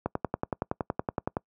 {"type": "click train", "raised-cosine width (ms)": 1, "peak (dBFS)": -13, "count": 15, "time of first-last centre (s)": [0.06, 1.368], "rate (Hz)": 10.7, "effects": ["noise-tail reverb RT60 0.1 s tail -26 dB re dry", "high-pass 80 Hz 12 dB/octave"]}